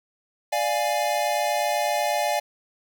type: chord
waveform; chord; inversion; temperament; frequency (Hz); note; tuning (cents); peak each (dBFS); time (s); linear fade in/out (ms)
square; D diminished; none; equal with one note detuned; 590.4 / 698.5 / 830.6; D5 / F5 / Ab5; +9 / 0 / 0; -27; 0.52-2.4; 10
effects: 8-bit